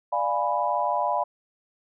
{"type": "chord", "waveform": "sine", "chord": "D diminished seventh", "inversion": "none", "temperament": "equal with one note detuned", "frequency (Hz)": [592.1, 698.5, 830.6, 987.8], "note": ["D5", "F5", "Ab5", "Cb6"], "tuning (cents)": [14, 0, 0, 0], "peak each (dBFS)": [-29, -28, -28, -26], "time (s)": [0.12, 1.24], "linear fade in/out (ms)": 10, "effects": []}